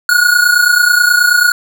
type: tone pair together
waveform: square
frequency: 1435 / 1464.3 Hz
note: F6 / F#6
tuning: +47 / -18 cents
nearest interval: unison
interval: 35 cents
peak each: -11 dBFS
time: 0.09-1.52 s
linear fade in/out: 2 ms
effects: none